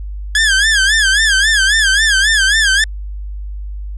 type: tone with vibrato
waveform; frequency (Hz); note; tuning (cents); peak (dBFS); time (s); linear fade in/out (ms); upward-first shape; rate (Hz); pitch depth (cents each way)
sawtooth; 1661.2; G#6; 0; -6; 0.35-2.84; 2; sine; 3.7; 140
effects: added 50 Hz sine -22 dBFS peak until 3.97 s + resampled to 22050 Hz